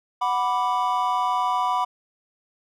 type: chord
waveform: triangle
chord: B minor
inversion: second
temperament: equal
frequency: 740 / 987.8 / 1174.7 Hz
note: F#5 / B5 / D6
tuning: 0 / 0 / 0 cents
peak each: -24 / -21 / -25 dBFS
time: 0.21-1.85 s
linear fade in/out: 10 ms
effects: none